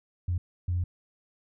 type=tone bursts at uneven times; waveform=sine; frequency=88.6 Hz; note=F2; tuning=25 cents sharp; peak=-24 dBFS; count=2; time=0.28-0.38 / 0.68-0.84 s; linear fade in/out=5 ms; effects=tanh soft clip ceiling -20 dBFS